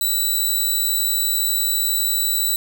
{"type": "tone", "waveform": "5% pulse", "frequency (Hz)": 3951, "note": "B7", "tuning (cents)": 0, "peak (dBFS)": -10, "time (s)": [0.01, 2.56], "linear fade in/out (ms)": 2, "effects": []}